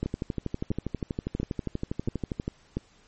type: two click trains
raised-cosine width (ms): 3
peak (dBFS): -15 / -16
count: 5 / 31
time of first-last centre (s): 0.03-2.77 / 0.06-2.479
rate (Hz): 1.46 / 12.4
effects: pink hiss -60 dBFS RMS until 3.07 s + MP3 32 kbps